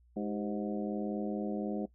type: harmonic tone with a mistuned harmonic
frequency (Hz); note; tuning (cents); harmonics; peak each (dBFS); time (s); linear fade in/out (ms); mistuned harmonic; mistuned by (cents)
104.1; G#2; +5; 2 / 3 / 4 / 5 / 6 / 7; -35 / -39 / -41 / -43 / -45 / -46; 0.16-1.86; 10; 4; -97
effects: noise-tail reverb RT60 0.1 s tail -19 dB re dry + added 60 Hz sine -61 dBFS peak until 1.94 s